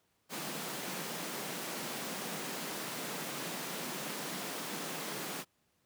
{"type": "high-pass noise", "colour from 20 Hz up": "pink", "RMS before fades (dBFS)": -40, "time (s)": [0.29, 5.45], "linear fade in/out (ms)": 50, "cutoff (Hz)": 150, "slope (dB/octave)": 48, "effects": ["pink hiss -75 dBFS RMS until 5.85 s", "high-pass 80 Hz 12 dB/octave"]}